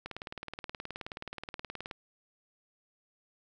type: click train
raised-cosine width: 0.3 ms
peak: -23 dBFS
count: 36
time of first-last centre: 0.06-1.912 s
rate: 18.9 Hz
effects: none